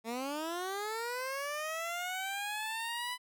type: linear sweep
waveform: 15% pulse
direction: up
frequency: 220 to 1002 Hz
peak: -29 dBFS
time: 0.04-3.18 s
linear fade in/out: 50 ms
effects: none